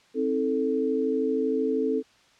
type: chord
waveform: sine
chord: A diminished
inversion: first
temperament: just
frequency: 264 / 316.8 / 440 Hz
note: C4 / Eb4 / A4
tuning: +16 / +31 / 0 cents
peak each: -27 / -31 / -25 dBFS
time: 0.14-2.03 s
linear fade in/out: 50 ms
effects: white hiss -59 dBFS RMS until 2.39 s + low-pass 5000 Hz 12 dB/octave